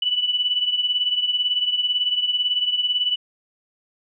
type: beating tone pair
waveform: sine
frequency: 2964 / 2982 Hz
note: F#7 / F#7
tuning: +2 / +13 cents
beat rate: 18 Hz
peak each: -20 / -25 dBFS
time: 0.02-3.16 s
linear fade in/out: 5 ms
effects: none